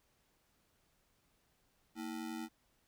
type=ring-modulated tone; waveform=square; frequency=275.1 Hz; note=C#4; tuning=13 cents flat; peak=-38 dBFS; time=1.95-2.49 s; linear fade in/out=50 ms; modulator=45.6 Hz; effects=pink hiss -75 dBFS RMS until 2.87 s